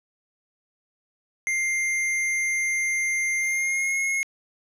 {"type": "tone with pitch glide", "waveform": "square", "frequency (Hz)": [2100, 2163], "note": ["C7", "C#7"], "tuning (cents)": [6, -43], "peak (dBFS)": -23, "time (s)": [1.47, 4.23], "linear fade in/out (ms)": 0, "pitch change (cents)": 51, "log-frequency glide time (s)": [3.4, 3.97], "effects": ["low-pass 11000 Hz 12 dB/octave"]}